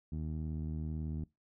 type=tone with low-pass filter; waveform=15% pulse; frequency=78.2 Hz; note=D#2; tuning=9 cents sharp; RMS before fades=-38 dBFS; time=0.12-1.24 s; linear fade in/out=5 ms; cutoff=210 Hz; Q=0.8; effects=noise-tail reverb RT60 0.2 s tail -21 dB re dry